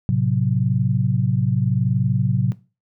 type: chord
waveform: sine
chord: F# diminished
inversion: first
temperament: equal with one note detuned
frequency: 110 / 130.81 / 182.98 Hz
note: A2 / C3 / F#3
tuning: 0 / 0 / -19 cents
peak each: -21 / -19 / -21 dBFS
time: 0.09-2.52 s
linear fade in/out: 0 ms
effects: noise-tail reverb RT60 0.3 s tail -18 dB re dry